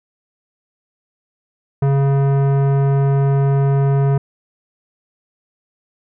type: tone with tanh clipping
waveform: sine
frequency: 138.3 Hz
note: C#3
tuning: 4 cents flat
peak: -14 dBFS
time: 1.82-4.18 s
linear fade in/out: 5 ms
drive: 16 dB
effects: none